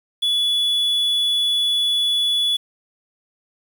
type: tone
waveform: triangle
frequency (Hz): 3420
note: A7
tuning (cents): -50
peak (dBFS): -15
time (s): 0.22-2.57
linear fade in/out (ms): 10
effects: 7-bit